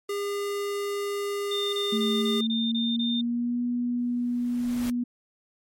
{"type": "tone", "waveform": "square", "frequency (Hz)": 404.7, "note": "G#4", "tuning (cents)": -45, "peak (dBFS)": -28, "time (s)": [0.09, 2.41], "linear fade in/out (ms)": 5}
{"type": "tone bursts", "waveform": "sine", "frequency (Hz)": 3618, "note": "A7", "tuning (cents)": 48, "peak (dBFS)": -28, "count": 7, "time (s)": [1.51, 3.212], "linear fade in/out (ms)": 5, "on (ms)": 220, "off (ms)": 27}
{"type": "tone with pitch glide", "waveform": "sine", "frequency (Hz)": [220.1, 242.8], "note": ["A3", "B3"], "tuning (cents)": [1, -29], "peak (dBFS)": -24, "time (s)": [1.92, 5.04], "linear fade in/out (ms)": 10, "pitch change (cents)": 170, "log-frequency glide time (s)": [2.12, 3.62]}
{"type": "noise with exponential growth", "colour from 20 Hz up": "pink", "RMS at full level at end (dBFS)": -36, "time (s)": [3.98, 4.9], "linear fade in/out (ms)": 2, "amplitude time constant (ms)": 200}
{"effects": ["MP3 64 kbps"]}